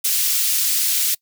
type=high-pass noise; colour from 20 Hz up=white; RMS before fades=-19 dBFS; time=0.04-1.15 s; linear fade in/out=10 ms; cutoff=3200 Hz; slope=12 dB/octave; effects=noise-tail reverb RT60 0.1 s tail -25 dB re dry